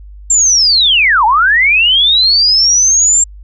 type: linear two-way sweep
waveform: sine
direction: down then up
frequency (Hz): 7459 to 826 to 7459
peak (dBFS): -6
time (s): 0.3-3.24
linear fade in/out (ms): 5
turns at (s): 1.25
effects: added 50 Hz sine -30 dBFS peak until 3.43 s